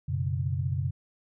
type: chord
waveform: sine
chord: F# suspended fourth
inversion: none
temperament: just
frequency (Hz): 92.5 / 123.33 / 138.75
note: F#2 / B2 / C#3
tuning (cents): 0 / -2 / +2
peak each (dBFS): -30 / -32 / -30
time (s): 0.08-0.91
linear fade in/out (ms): 10
effects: none